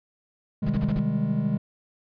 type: chord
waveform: triangle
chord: Ab major seventh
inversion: first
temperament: just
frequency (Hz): 129.78 / 155.74 / 194.67 / 207.7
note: C3 / Eb3 / G3 / Ab3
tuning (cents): -14 / +2 / -12 / 0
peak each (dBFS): -28 / -26 / -28 / -24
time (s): 0.62-1.58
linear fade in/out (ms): 10
type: noise bursts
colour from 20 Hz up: brown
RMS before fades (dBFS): -30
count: 5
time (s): 0.66-0.995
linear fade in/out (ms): 5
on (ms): 39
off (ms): 35
effects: resampled to 11025 Hz